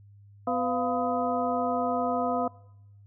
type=harmonic tone with a mistuned harmonic; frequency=251.2 Hz; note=B3; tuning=30 cents sharp; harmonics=1 / 2 / 3 / 4 / 5; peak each=-31 / -31 / -28 / -35 / -33 dBFS; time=0.47-2.48 s; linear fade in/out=5 ms; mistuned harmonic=3; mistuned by=-130 cents; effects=noise-tail reverb RT60 0.9 s tail -23 dB re dry + added 101 Hz sine -50 dBFS peak until 3.06 s